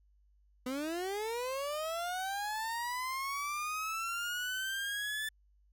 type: linear sweep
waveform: 30% pulse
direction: up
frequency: 246.9 to 1755 Hz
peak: -32 dBFS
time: 0.66-5.29 s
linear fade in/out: 5 ms
effects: added 50 Hz sine -64 dBFS peak until 5.72 s